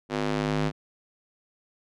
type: tone with high-pass filter sweep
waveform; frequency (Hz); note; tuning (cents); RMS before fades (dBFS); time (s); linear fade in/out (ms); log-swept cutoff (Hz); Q
square; 51.5; G#1; -14; -27; 0.09-0.72; 50; 290 to 150; 1.1
effects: low-pass 5000 Hz 12 dB/octave